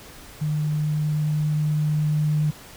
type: tone with level ramp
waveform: sine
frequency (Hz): 151.6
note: D#3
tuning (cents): -45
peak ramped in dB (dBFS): -21 to -18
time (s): 0.41-2.51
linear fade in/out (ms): 10
effects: pink hiss -44 dBFS RMS until 2.76 s